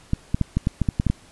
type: clicks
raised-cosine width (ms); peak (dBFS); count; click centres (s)
5; -7; 10; 0.134 / 0.345 / 0.413 / 0.57 / 0.671 / 0.817 / 0.888 / 0.999 / 1.067 / 1.1
effects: pink hiss -51 dBFS RMS until 1.31 s + resampled to 24000 Hz